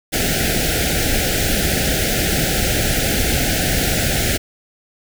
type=band-stop noise; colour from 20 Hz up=pink; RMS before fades=-18 dBFS; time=0.12-4.38 s; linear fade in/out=20 ms; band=800 to 1400 Hz; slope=96 dB/octave; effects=none